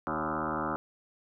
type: tone with frequency modulation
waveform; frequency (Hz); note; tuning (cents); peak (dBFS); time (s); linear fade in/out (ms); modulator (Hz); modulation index
sine; 784; G5; 0; -29; 0.07-0.76; 0; 77.5; 7.9
effects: none